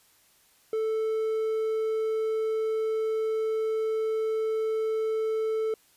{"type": "tone", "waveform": "triangle", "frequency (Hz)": 440, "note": "A4", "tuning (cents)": 0, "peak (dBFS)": -23, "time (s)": [0.73, 5.74], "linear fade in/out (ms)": 2, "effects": ["white hiss -62 dBFS RMS until 5.96 s", "resampled to 32000 Hz"]}